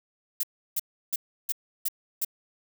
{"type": "noise bursts", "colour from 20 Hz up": "violet", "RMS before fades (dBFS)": -27, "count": 6, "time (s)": [0.4, 2.248], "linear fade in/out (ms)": 5, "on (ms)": 33, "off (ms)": 330, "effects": []}